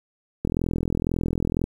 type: click train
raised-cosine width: 3 ms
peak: -11 dBFS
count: 51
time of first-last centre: 0.45-1.64 s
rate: 42 Hz
effects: 8-bit